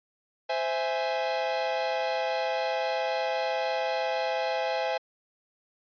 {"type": "chord", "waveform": "45% pulse", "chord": "C augmented", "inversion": "none", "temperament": "equal with one note detuned", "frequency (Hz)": [519.6, 659.3, 830.6], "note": ["C5", "E5", "G#5"], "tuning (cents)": [-12, 0, 0], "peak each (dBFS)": -31, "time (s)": [0.49, 4.98], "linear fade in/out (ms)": 10, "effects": ["resampled to 11025 Hz"]}